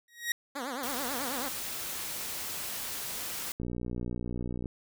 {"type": "tone with exponential growth", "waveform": "sawtooth", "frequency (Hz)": 1892, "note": "A#6", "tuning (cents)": 25, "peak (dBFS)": -22, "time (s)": [0.08, 0.32], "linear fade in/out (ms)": 2, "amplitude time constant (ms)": 52}
{"type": "tone with vibrato", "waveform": "10% pulse", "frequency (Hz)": 261.6, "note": "C4", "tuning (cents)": 0, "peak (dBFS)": -26, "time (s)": [0.55, 1.49], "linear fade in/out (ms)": 10, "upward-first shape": "triangle", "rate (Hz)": 9.2, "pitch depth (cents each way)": 220}
{"type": "noise", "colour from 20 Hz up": "white", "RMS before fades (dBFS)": -37, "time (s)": [0.83, 3.52], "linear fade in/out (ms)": 2}
{"type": "click train", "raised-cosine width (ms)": 3, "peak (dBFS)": -23, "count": 65, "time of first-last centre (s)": [3.6, 4.658], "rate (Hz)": 60.5}
{"effects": []}